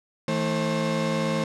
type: tone cluster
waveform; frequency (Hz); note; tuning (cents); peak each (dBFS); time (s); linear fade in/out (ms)
35% pulse; 161.1 / 221.5 / 533; E3 / A3 / C5; -39 / +12 / +32; -26; 0.28-1.44; 2
effects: low-pass 7000 Hz 12 dB/octave